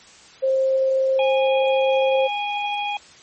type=tone; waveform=sine; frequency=530 Hz; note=C5; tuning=22 cents sharp; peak=-16 dBFS; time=0.42-2.28 s; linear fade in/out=20 ms
type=harmonic tone; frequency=823 Hz; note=G#5; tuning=16 cents flat; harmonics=1 / 3 / 4; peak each=-24 / -28 / -32 dBFS; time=1.19-2.97 s; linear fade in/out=2 ms
effects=white hiss -47 dBFS RMS until 3.22 s + MP3 32 kbps